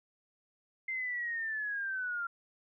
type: linear sweep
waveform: sine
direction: down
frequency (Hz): 2093 to 1373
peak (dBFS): -33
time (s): 0.88-2.27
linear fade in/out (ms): 5
effects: none